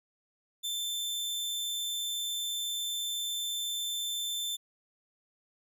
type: tone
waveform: sawtooth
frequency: 3546 Hz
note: A7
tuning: 13 cents sharp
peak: -29 dBFS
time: 0.63-4.57 s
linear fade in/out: 20 ms
effects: none